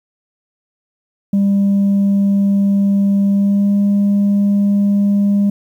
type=tone with pitch glide; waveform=sine; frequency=198.9 to 201.7 Hz; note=G3 to G3; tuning=+25 to +50 cents; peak=-8 dBFS; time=1.33-5.5 s; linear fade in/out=5 ms; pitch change=+25 cents; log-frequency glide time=3.3-3.73 s; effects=tanh soft clip ceiling -9 dBFS + 8-bit